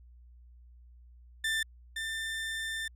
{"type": "tone pair in turn", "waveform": "30% pulse", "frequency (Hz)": [1780, 1788.1], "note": ["A6", "A6"], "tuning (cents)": [20, 27], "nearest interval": "unison", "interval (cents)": 7, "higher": "second", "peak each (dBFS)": [-26, -31], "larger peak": "first", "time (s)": [[1.44, 1.63], [1.96, 2.88]], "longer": "second", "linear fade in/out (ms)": 5, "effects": ["added 60 Hz sine -52 dBFS peak until 2.95 s", "low-pass 12000 Hz 12 dB/octave"]}